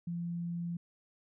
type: tone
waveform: sine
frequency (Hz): 171.5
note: F3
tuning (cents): -31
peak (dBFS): -34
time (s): 0.07-0.77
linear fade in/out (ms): 5
effects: none